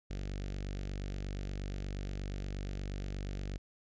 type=tone with notch filter; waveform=sawtooth; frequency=48.43 Hz; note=G1; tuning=20 cents flat; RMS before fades=-39 dBFS; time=0.1-3.58 s; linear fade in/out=10 ms; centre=990 Hz; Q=0.94; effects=resampled to 16000 Hz